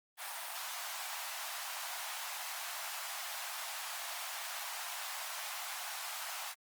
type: high-pass noise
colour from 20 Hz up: pink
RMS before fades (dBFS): -42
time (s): 0.17-6.55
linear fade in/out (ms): 50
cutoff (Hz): 690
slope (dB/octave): 48
effects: Opus 32 kbps